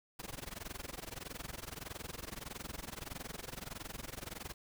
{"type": "noise with amplitude modulation", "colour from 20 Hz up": "pink", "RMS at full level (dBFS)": -42, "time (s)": [0.19, 4.54], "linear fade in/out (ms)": 5, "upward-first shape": "sine", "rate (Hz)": 21.6, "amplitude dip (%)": 95, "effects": []}